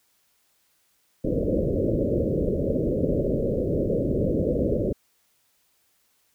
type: low-pass noise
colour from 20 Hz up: white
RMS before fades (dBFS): -24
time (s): 1.24-4.93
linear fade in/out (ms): 10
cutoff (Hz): 580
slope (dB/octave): 96
effects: white hiss -67 dBFS RMS until 6.34 s